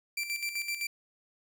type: tone with tremolo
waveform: sawtooth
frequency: 2349 Hz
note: D7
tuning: in tune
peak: -27 dBFS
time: 0.17-0.87 s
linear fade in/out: 5 ms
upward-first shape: square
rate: 7.8 Hz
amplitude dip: 60%
effects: none